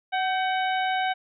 harmonic tone with a mistuned harmonic, 749 Hz, F#5, 21 cents sharp, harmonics 1 / 2 / 3 / 4 / 5, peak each -24 / -30 / -34 / -36 / -38 dBFS, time 0.12-1.14 s, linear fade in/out 20 ms, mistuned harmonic 2, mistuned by +65 cents, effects none

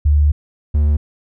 sine / triangle tone pair in turn, 73.7 / 74.11 Hz, D2 / D2, +7 / +16 cents, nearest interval unison, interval 9 cents, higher second, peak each -9 dBFS, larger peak neither, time 0.05-0.32 / 0.74-0.97 s, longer first, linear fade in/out 10 ms, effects none

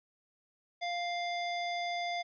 harmonic tone, 698.5 Hz, F5, in tune, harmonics 1 / 3 / 5 / 7 / 9, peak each -34 / -39 / -43 / -47 / -57 dBFS, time 0.81-2.23 s, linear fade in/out 20 ms, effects none

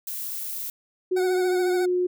violet noise, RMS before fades -32 dBFS, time 0.07-0.7 s, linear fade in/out 2 ms
sine tone with pitch glide, 367.8 to 360.6 Hz, F#4 to F#4, -10 to -45 cents, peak -20 dBFS, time 1.11-2.07 s, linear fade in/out 10 ms, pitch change -35 cents, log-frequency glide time 1.27-1.66 s
25% pulse tone with vibrato, 740 Hz, F#5, in tune, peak -26 dBFS, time 1.16-1.86 s, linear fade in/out 10 ms, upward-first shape triangle, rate 14 Hz, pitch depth 53 cents each way
effects none

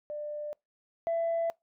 sine tone pair in turn, 595 / 667.9 Hz, D5 / E5, +22 / +23 cents, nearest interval major second, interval 201 cents, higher second, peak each -34 / -25 dBFS, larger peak second, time 0.1-0.53 / 1.07-1.5 s, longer neither, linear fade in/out 0 ms, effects noise-tail reverb RT60 0.2 s tail -26 dB re dry + tanh soft clip ceiling -24 dBFS

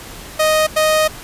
sawtooth tone bursts at uneven times, 622.3 Hz, D#5, in tune, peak -8 dBFS, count 2, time 0.39-0.67 / 0.76-1.08 s, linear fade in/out 10 ms, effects pink hiss -34 dBFS RMS until 1.23 s + resampled to 32000 Hz

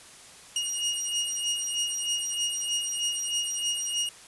20% pulse beating tone pair, 2864 / 2867.2 Hz, F7 / F7, +43 / +45 cents, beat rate 3.2 Hz, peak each -25 / -25 dBFS, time 0.56-4.09 s, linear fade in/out 2 ms, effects white hiss -49 dBFS RMS until 4.27 s + resampled to 24000 Hz

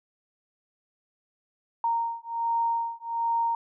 sine beating tone pair, 926 / 927.3 Hz, A#5 / A#5, -12 / -9 cents, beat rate 1.3 Hz, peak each -28 dBFS, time 1.84-3.55 s, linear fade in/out 2 ms, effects none

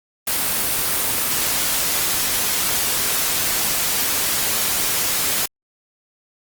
white noise, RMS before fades -20 dBFS, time 0.27-5.46 s, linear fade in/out 5 ms, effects Opus 24 kbps

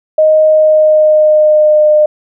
sine tone with pitch glide, 622.3 to 606.3 Hz, D#5 to D#5, 0 to -45 cents, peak -4 dBFS, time 0.18-2.06 s, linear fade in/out 5 ms, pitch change -45 cents, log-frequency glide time 0.45-1.9 s, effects none

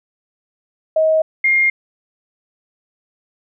sine tone pair in turn, 633 / 2124 Hz, D#5 / C7, +30 / +25 cents, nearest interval octave + major sixth, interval 2095 cents, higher second, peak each -11 dBFS, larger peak neither, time 0.96-1.22 / 1.44-1.7 s, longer neither, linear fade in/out 5 ms, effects none

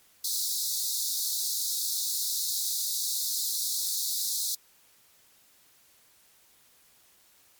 pink high-pass noise, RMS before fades -30 dBFS, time 0.24-4.55 s, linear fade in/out 5 ms, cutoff 3800 Hz, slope 96 dB/octave, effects white hiss -61 dBFS RMS until 7.59 s + MP3 96 kbps

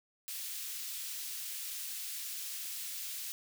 white high-pass noise, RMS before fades -41 dBFS, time 0.28-3.32 s, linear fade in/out 0 ms, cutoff 2600 Hz, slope 12 dB/octave, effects none

